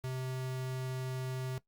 square tone, 129.5 Hz, C3, 17 cents flat, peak -36 dBFS, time 0.04-1.58 s, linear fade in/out 0 ms, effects noise-tail reverb RT60 0.1 s tail -19 dB re dry + Opus 48 kbps

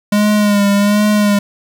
square tone with vibrato, 205.6 Hz, G#3, 17 cents flat, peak -10 dBFS, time 0.12-1.39 s, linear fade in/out 5 ms, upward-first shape sine, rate 1.3 Hz, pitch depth 40 cents each way, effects 8-bit

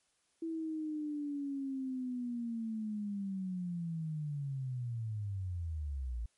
sine linear sweep, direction down, 329.7 to 54.9 Hz, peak -35 dBFS, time 0.42-6.26 s, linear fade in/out 5 ms, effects white hiss -75 dBFS RMS until 6.37 s + MP3 48 kbps

